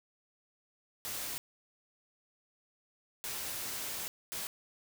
white noise bursts at uneven times, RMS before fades -39 dBFS, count 3, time 1.05-1.38 / 3.24-4.08 / 4.32-4.47 s, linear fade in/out 0 ms, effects none

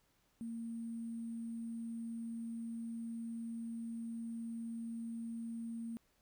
sine tone with sample-and-hold, 229.8 Hz, A#3, 25 cents flat, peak -40 dBFS, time 0.41-5.97 s, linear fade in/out 0 ms, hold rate 8820 Hz, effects pink hiss -75 dBFS RMS until 6.21 s

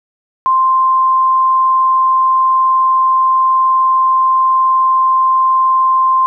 sine tone, 1046.5 Hz, C6, in tune, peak -8 dBFS, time 0.46-6.26 s, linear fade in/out 0 ms, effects none

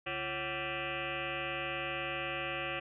sine tone with frequency modulation, 1568 Hz, G6, in tune, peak -34 dBFS, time 0.06-2.8 s, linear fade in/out 10 ms, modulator 204 Hz, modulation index 6.4, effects none

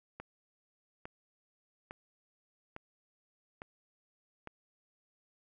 click train, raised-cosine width 0.5 ms, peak -28 dBFS, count 6, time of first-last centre 0.2-4.474 s, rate 1.17 Hz, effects none

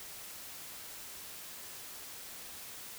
silence, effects white hiss -47 dBFS RMS until 2.98 s

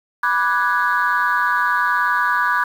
sine chord, G# half-diminished seventh, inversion first, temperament equal with one note detuned, 983.2 / 1174.7 / 1480 / 1661.2 Hz, B5 / D6 / F#6 / G#6, -8 / 0 / 0 / 0 cents, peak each -20 dBFS, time 0.23-2.64 s, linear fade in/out 5 ms, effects tanh soft clip ceiling -8 dBFS + 7-bit

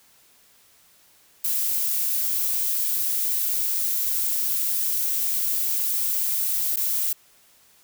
violet noise with dropouts, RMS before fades -24 dBFS, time 1.44-7.13 s, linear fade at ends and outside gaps 5 ms, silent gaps 6.761-6.769 s, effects white hiss -57 dBFS RMS until 7.83 s

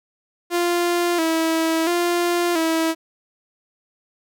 sawtooth tone with vibrato, 336.2 Hz, E4, 34 cents sharp, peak -14 dBFS, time 0.5-2.95 s, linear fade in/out 50 ms, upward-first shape square, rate 0.73 Hz, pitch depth 60 cents each way, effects none

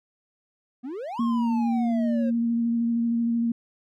triangle exponential two-way sweep, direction up then down, 233 to 1108.7 to 525 Hz, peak -29 dBFS, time 0.83-2.31 s, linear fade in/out 20 ms, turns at 1.21 s
sine tone with vibrato, 233.1 Hz, A#3, in tune, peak -21 dBFS, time 1.19-3.52 s, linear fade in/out 5 ms, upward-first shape square, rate 13 Hz, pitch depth 12 cents each way
effects none

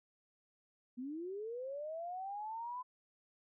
sine linear sweep, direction up, 238 to 1016 Hz, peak -40 dBFS, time 0.97-2.83 s, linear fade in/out 20 ms, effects none

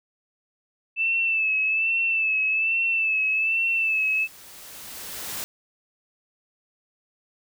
sine tone with vibrato, 2637 Hz, E7, in tune, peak -20 dBFS, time 0.96-4.28 s, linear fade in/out 50 ms, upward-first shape sine, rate 1.2 Hz, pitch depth 46 cents each way
white noise with exponential growth, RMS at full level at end -31 dBFS, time 2.72-5.44 s, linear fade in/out 0 ms, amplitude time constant 590 ms
effects none

